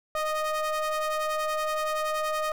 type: ring-modulated tone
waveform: square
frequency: 311.1 Hz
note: D#4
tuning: in tune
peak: -24 dBFS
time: 0.15-2.52 s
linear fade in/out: 2 ms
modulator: 928 Hz
effects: none